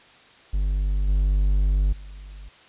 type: tone with level steps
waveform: triangle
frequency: 49 Hz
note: G1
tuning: in tune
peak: -18 / -15 / -35 dBFS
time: 0.53-2.49 s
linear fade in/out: 10 ms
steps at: 1.08 / 1.92 s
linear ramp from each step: 10 ms
effects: white hiss -51 dBFS RMS until 2.68 s + resampled to 8000 Hz